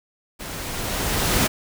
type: noise with level ramp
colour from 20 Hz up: pink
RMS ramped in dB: -34 to -18 dBFS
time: 0.39-1.48 s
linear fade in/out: 20 ms
effects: none